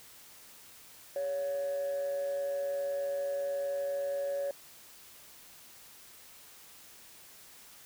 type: tone with amplitude modulation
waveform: sine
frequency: 561 Hz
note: C#5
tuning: 21 cents sharp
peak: -27 dBFS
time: 1.16-4.51 s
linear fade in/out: 2 ms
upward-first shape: sine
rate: 155 Hz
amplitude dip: 45%
effects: tanh soft clip ceiling -28 dBFS + white hiss -54 dBFS RMS until 7.85 s